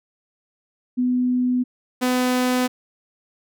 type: tone pair in turn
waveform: sine / sawtooth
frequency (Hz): 249.6 / 251.5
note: B3 / B3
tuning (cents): +19 / +32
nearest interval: unison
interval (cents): 13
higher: second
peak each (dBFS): -17 / -14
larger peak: second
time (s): 0.97-1.64 / 2.01-2.68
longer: neither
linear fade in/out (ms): 20
effects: none